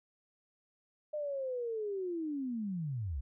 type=linear sweep; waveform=sine; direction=down; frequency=610 to 58.4 Hz; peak=-34 dBFS; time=1.13-3.21 s; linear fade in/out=10 ms; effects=none